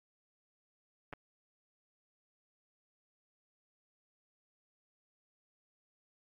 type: clicks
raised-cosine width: 0.5 ms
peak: -29 dBFS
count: 2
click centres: 1.128 / 1.135 s
effects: AAC 32 kbps